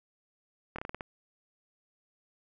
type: slowing click train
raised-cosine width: 0.5 ms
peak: -22 dBFS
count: 7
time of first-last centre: 0.76-1.008 s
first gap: 25 ms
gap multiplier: 1.2
effects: none